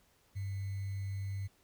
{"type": "tone with sample-and-hold", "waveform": "sine", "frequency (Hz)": 98, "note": "G2", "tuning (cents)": 0, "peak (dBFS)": -35, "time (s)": [0.35, 1.48], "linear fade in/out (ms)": 20, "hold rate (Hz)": 2100, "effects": ["pink hiss -69 dBFS RMS until 1.63 s"]}